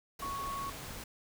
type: tone in noise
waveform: sine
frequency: 1108.7 Hz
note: C#6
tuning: in tune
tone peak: -36 dBFS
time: 0.22-0.7 s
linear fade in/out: 5 ms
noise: pink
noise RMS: -44 dBFS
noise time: 0.19-1.04 s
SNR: +5 dB
effects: none